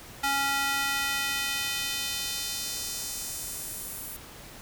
square tone with high-pass filter sweep, 277.2 Hz, C#4, in tune, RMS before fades -31 dBFS, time 0.23-4.17 s, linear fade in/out 10 ms, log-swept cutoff 1000 to 12000 Hz, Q 1.1, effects pink hiss -46 dBFS RMS until 4.61 s

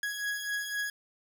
40% pulse beating tone pair, 1661.2 / 1665.1 Hz, G#6 / G#6, 0 / +4 cents, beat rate 3.9 Hz, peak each -37 / -32 dBFS, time 0.03-0.9 s, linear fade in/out 2 ms, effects none

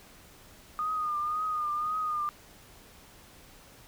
sine tone with vibrato, 1226 Hz, D#6, 26 cents flat, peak -28 dBFS, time 0.79-2.29 s, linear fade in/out 0 ms, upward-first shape triangle, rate 1.9 Hz, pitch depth 56 cents each way, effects pink hiss -54 dBFS RMS until 3.87 s

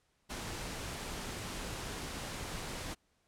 pink noise, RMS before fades -41 dBFS, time 0.29-2.95 s, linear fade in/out 20 ms, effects pink hiss -75 dBFS RMS until 3.27 s + low-pass 10000 Hz 12 dB/octave

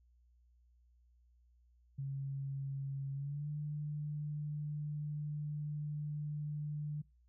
sine tone with pitch glide, 137.4 to 148.97 Hz, C#3 to D3, -15 to +25 cents, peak -37 dBFS, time 1.98-7.02 s, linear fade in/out 10 ms, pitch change +140 cents, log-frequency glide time 3.13-3.49 s, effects noise-tail reverb RT60 0.3 s tail -25 dB re dry + added 60 Hz sine -65 dBFS peak until 7.28 s

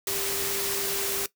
sine tone in noise, 396 Hz, G4, 18 cents sharp, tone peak -35 dBFS, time 0.07-1.26 s, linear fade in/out 2 ms, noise white, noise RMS -29 dBFS, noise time 0.07-1.26 s, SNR -9 dB, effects noise-tail reverb RT60 0.1 s tail -17 dB re dry

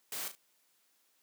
white noise with echo, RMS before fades -39 dBFS, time 0.12-0.28 s, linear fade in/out 2 ms, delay 36 ms, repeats 2, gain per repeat -9 dB, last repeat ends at 0.352 s, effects white hiss -72 dBFS RMS until 1.22 s + high-pass 200 Hz 12 dB/octave

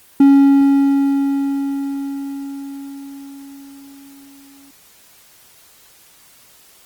triangle tone with exponential decay, 277.2 Hz, C#4, in tune, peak -3 dBFS, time 0.2-4.71 s, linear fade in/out 5 ms, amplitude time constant 980 ms, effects white hiss -48 dBFS RMS until 6.85 s + Opus 24 kbps

